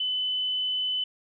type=tone; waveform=sine; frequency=3015 Hz; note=F#7; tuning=32 cents sharp; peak=-25 dBFS; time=0-1.04 s; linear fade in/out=5 ms; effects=none